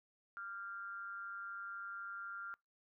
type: tone with amplitude modulation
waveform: sine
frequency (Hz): 1388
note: F6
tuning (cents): -11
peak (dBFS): -40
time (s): 0.37-2.54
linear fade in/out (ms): 0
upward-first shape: sine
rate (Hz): 196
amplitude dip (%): 65
effects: noise-tail reverb RT60 0.2 s tail -25 dB re dry